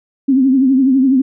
sine tone with vibrato, 264.5 Hz, C4, 19 cents sharp, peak -8 dBFS, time 0.28-1.22 s, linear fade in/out 10 ms, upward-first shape triangle, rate 12 Hz, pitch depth 100 cents each way, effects none

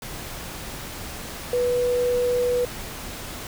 sine tone in noise, 490.7 Hz, B4, 11 cents flat, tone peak -19 dBFS, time 1.53-2.65 s, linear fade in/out 2 ms, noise pink, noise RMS -35 dBFS, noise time 0.02-3.47 s, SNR +13 dB, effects none

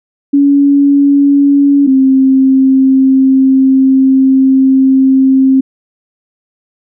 sine tone pair in turn, 282 / 265.5 Hz, C#4 / C4, +30 / +25 cents, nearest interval minor second, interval 105 cents, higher first, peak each -4 dBFS, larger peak neither, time 0.33-1.87 / 1.87-5.61 s, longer second, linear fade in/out 10 ms, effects none

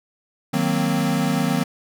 square chord, C half-diminished seventh, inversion first, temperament equal, 155.56 / 185 / 233.1 / 261.6 Hz, Eb3 / Gb3 / Bb3 / C4, 0 / 0 / 0 / 0 cents, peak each -25 dBFS, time 0.53-1.64 s, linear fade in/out 10 ms, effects none

